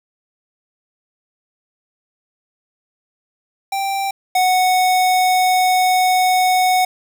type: tone pair in turn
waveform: square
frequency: 784 / 738.3 Hz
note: G5 / F#5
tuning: 0 / -4 cents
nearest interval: minor second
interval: 104 cents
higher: first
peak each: -19 / -13 dBFS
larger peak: second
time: 3.72-4.11 / 4.35-6.85 s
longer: second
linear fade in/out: 5 ms
effects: 7-bit